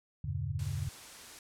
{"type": "chord", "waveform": "sine", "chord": "E diminished seventh", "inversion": "none", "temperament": "equal with one note detuned", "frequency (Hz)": [82.41, 98, 116.54, 142.24], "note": ["E2", "G2", "Bb2", "Db3"], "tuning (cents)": [0, 0, 0, 45], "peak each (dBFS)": [-39, -37, -40, -37], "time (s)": [0.24, 0.89], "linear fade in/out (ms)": 5}
{"type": "noise", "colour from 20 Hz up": "white", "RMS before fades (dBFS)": -49, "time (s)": [0.59, 1.39], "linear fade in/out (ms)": 2}
{"effects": ["low-pass 10000 Hz 12 dB/octave"]}